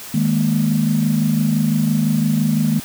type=chord; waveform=sine; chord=D# suspended fourth; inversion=none; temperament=just; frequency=155.56 / 207.4 / 233.3 Hz; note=D#3 / G#3 / A#3; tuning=0 / -2 / +2 cents; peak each=-18 / -18 / -18 dBFS; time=0.14-2.8 s; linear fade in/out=5 ms; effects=tanh soft clip ceiling -6 dBFS + white hiss -34 dBFS RMS until 2.84 s